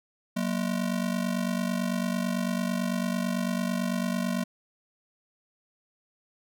square ring-modulated tone, 210 Hz, G#3, 19 cents sharp, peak -24 dBFS, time 0.36-4.44 s, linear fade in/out 10 ms, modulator 24.5 Hz, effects none

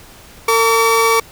30% pulse tone pair together, 453.8 / 1142.3 Hz, A#4 / D6, -47 / -48 cents, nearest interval octave + major third, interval 1599 cents, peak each -11 dBFS, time 0.48-1.2 s, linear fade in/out 5 ms, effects pink hiss -41 dBFS RMS until 1.31 s

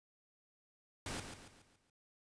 pink noise with echo, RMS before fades -42 dBFS, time 1.06-1.2 s, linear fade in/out 2 ms, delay 140 ms, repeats 5, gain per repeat -7 dB, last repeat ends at 1.9 s, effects noise-tail reverb RT60 0.2 s tail -26 dB re dry + resampled to 22050 Hz

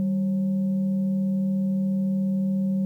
sine tone with frequency modulation, 193 Hz, G3, 27 cents flat, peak -21 dBFS, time 0-2.85 s, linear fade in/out 0 ms, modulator 349 Hz, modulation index 0.25, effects 10-bit

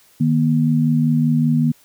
sine tone pair together, 154.13 / 239.3 Hz, D#3 / A#3, -16 / +46 cents, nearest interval minor sixth, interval 762 cents, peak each -16 dBFS, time 0.2-1.72 s, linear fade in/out 10 ms, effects white hiss -53 dBFS RMS until 1.84 s

